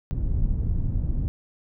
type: low-pass noise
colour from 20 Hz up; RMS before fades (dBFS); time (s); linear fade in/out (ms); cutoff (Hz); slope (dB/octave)
pink; -24; 0.11-1.28; 0; 120; 12
effects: none